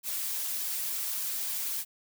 blue noise with flanger, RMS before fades -33 dBFS, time 0.03-1.85 s, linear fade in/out 50 ms, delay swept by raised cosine 1.4 to 5.1 ms, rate 3.4 Hz, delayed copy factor -0.65, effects none

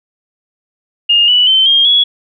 sine tone with pitch steps, 2834 / 2958 / 3087 / 3222 / 3362 Hz, F7 / F#7 / G7 / G7 / G#7, +25 / -1 / -27 / +47 / +20 cents, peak -6 dBFS, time 1.09-2.04 s, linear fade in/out 10 ms, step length 190 ms, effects none

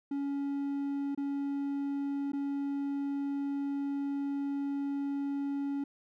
triangle tone with dropouts, 280.5 Hz, C#4, 21 cents sharp, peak -29 dBFS, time 0.11-5.84 s, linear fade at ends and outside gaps 5 ms, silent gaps 1.149-1.175 / 2.32-2.332 s, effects none

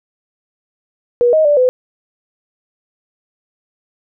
sine tone with pitch steps, 482.6 / 627 / 586 / 506 Hz, B4 / D#5 / D5 / B4, -40 / +13 / -4 / +42 cents, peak -8 dBFS, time 1.21-1.69 s, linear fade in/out 0 ms, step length 120 ms, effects none

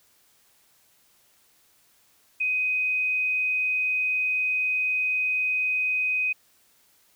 sine tone, 2508 Hz, D#7, 13 cents sharp, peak -22 dBFS, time 2.4-6.33 s, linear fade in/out 10 ms, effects white hiss -62 dBFS RMS until 7.15 s

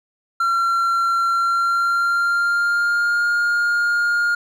triangle tone with pitch glide, 1366 to 1416.6 Hz, F6 to F6, -39 to +24 cents, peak -14 dBFS, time 0.4-4.35 s, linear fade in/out 5 ms, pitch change +63 cents, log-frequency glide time 1.29-3.26 s, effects none

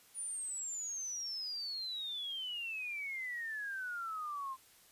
sine exponential sweep, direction down, 9700 to 1039 Hz, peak -38 dBFS, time 0.14-4.57 s, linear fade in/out 50 ms, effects white hiss -63 dBFS RMS until 4.91 s + resampled to 32000 Hz

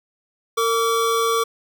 square tone pair together, 456.8 / 1151 Hz, A#4 / D6, -35 / -35 cents, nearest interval octave + major third, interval 1600 cents, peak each -21 dBFS, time 0.57-1.44 s, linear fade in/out 10 ms, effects none

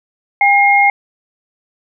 sine tone pair together, 805 / 2138 Hz, G5 / C7, +46 / +37 cents, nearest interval octave + perfect fourth, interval 1691 cents, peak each -10 dBFS, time 0.41-0.9 s, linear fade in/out 2 ms, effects none

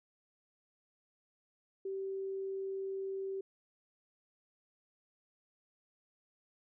sine tone, 386.9 Hz, G4, 23 cents flat, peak -36 dBFS, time 1.85-3.41 s, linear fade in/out 5 ms, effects none

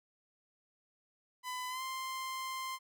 sawtooth tone with pitch glide, 1004 to 1047.2 Hz, B5 to C6, +28 to +1 cents, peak -34 dBFS, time 1.43-2.79 s, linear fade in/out 50 ms, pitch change +73 cents, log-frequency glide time 1.69-1.82 s, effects none

